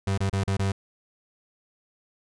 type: tone with dropouts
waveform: 35% pulse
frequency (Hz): 97.5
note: G2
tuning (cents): -9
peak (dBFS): -21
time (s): 0.07-0.72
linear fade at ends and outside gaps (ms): 5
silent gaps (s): 0.177-0.204 / 0.297-0.329 / 0.438-0.476 / 0.569-0.593
effects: resampled to 22050 Hz